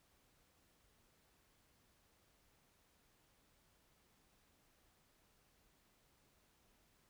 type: silence
effects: pink hiss -74 dBFS RMS until 7.09 s